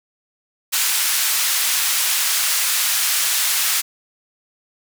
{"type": "band-pass noise", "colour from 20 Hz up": "white", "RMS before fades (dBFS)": -19, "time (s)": [0.72, 3.82], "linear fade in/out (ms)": 20, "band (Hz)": [1300, 14000], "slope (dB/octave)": 12, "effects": []}